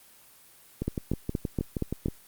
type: two click trains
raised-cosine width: 3 ms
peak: -14 / -16 dBFS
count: 6 / 9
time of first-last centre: 0.88-2.059 / 0.82-2.084 s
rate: 4.24 / 6.33 Hz
effects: white hiss -55 dBFS RMS until 2.27 s + Opus 24 kbps